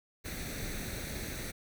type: noise with comb filter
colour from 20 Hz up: pink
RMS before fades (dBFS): -39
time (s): 0.24-1.52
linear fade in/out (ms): 20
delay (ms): 0.49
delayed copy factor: +0.65
effects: none